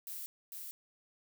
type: noise with echo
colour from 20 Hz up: violet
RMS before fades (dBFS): -43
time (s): 0.07-0.26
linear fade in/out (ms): 0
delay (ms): 450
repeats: 1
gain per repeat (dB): -2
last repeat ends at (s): 0.71
effects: none